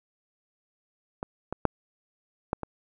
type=clicks; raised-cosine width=1 ms; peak=-18 / -17 / -6 / -11 / -19 dBFS; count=5; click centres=1.229 / 1.526 / 1.653 / 2.531 / 2.633 s; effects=none